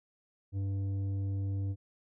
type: tone with tanh clipping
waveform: sine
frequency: 98 Hz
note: G2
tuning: in tune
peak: -32 dBFS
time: 0.52-1.76 s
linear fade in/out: 50 ms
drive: 8 dB
effects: none